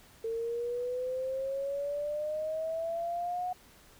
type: exponential sweep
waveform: sine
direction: up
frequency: 449.6 to 732 Hz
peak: -31 dBFS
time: 0.24-3.53 s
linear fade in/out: 5 ms
effects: pink hiss -58 dBFS RMS until 3.99 s